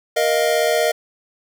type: chord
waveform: square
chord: Bb suspended fourth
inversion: none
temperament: equal with one note detuned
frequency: 469.9 / 622.3 / 698.5 Hz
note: Bb4 / Eb5 / F5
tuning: +14 / 0 / 0 cents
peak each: -21 / -19 / -23 dBFS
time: 0.16-0.92 s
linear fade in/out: 10 ms
effects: none